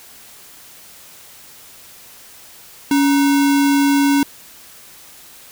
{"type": "tone with sample-and-hold", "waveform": "sine", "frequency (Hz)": 281, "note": "C#4", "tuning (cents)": 24, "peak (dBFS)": -11, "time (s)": [2.91, 4.23], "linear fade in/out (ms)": 2, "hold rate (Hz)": 1225, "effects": ["white hiss -42 dBFS RMS until 5.51 s"]}